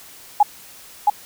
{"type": "tone with echo", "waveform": "sine", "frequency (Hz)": 830.6, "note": "G#5", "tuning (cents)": 0, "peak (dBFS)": -8, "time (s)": [0.4, 0.43], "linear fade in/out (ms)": 5, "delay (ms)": 670, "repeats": 1, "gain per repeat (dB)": -2, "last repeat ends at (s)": 1.1, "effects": ["white hiss -43 dBFS RMS until 1.25 s"]}